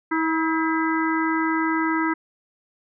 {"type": "harmonic tone with a mistuned harmonic", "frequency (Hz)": 321.6, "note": "E4", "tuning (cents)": -43, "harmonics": [1, 3, 4, 5, 6], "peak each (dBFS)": [-22, -27, -28, -29, -30], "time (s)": [0.11, 2.14], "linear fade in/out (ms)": 10, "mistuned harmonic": 6, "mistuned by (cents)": 68, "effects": []}